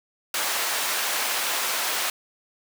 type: high-pass noise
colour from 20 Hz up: pink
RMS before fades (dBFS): -26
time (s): 0.34-2.1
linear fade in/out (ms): 2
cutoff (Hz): 850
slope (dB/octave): 12
effects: none